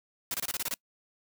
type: noise bursts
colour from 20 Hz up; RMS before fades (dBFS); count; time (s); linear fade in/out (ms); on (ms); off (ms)
white; -32; 8; 0.31-0.741; 2; 32; 25
effects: noise-tail reverb RT60 0.1 s tail -26 dB re dry